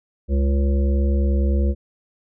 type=harmonic tone with a mistuned harmonic; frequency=69.3 Hz; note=C#2; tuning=in tune; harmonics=1 / 3 / 5 / 7 / 8; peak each=-16 / -26 / -30 / -33 / -34 dBFS; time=0.28-1.75 s; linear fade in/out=50 ms; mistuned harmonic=1; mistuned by=-16 cents; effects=none